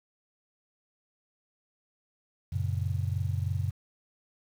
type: chord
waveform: sine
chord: F# major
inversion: none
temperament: just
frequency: 92.5 / 115.62 / 138.75 Hz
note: F#2 / A#2 / C#3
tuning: 0 / -14 / +2 cents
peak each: -29 / -34 / -34 dBFS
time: 2.52-3.71 s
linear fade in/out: 10 ms
effects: 9-bit